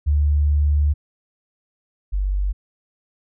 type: tone pair in turn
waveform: sine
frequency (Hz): 73.42 / 48.3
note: D2 / G1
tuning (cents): 0 / -25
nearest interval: perfect fifth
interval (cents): 725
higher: first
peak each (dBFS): -14 / -18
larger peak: first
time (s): 0.06-0.94 / 2.12-2.53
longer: first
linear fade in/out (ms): 20
effects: none